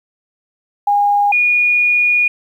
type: tone pair in turn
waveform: sine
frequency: 816 / 2445 Hz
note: G#5 / D#7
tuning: -31 / -31 cents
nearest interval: octave + perfect fifth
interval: 1900 cents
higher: second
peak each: -10 dBFS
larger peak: neither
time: 0.87-1.32 / 1.32-2.28 s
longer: second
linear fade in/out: 5 ms
effects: 8-bit